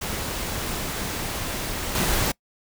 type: noise with level steps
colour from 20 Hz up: pink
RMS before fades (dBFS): -29 / -23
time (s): 0.01-2.32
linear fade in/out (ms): 10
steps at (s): 1.95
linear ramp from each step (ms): 2
effects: noise-tail reverb RT60 0.1 s tail -24 dB re dry